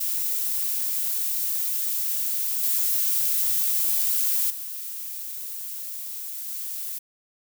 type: noise with level steps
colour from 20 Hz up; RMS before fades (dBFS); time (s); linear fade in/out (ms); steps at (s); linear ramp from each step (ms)
violet; -26 / -23 / -34 / -32; 0-6.99; 10; 2.63 / 4.5 / 6.48; 5
effects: none